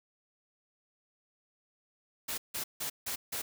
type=noise bursts; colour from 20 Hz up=white; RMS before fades=-36 dBFS; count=5; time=2.28-3.42 s; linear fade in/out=10 ms; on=100 ms; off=160 ms; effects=none